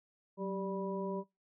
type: harmonic tone with a mistuned harmonic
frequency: 195.7 Hz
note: G3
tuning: 3 cents flat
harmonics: 1 / 2 / 3 / 5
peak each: -38 / -39 / -42 / -44 dBFS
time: 0.37-1.24 s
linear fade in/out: 50 ms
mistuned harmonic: 1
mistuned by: -71 cents
effects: noise-tail reverb RT60 0.2 s tail -21 dB re dry